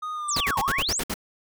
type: tone with pitch glide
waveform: triangle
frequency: 1239 to 1097.5 Hz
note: D#6 to C#6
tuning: -8 to -18 cents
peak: -27 dBFS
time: 0.02-0.82 s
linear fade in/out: 10 ms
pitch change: -210 cents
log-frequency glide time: 0.13-0.58 s
type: exponential two-way sweep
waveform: sine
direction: down then up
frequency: 8870 to 765 to 8870 Hz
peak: -24 dBFS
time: 0.28-1 s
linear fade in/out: 10 ms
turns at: 0.6 s
type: noise bursts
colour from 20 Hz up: pink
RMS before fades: -28 dBFS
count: 8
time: 0.36-1.141 s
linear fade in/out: 5 ms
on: 46 ms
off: 59 ms
effects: none